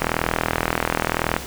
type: click train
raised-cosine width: 0.5 ms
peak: -3 dBFS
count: 56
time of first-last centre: 0.02-1.365 s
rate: 40.9 Hz
effects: pink hiss -33 dBFS RMS until 1.46 s